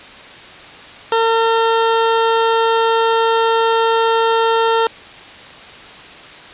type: tone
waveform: 20% pulse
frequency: 454.2 Hz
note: A#4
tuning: 45 cents flat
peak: -7 dBFS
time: 1.12-4.87 s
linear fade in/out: 2 ms
effects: white hiss -36 dBFS RMS until 6.53 s + resampled to 8000 Hz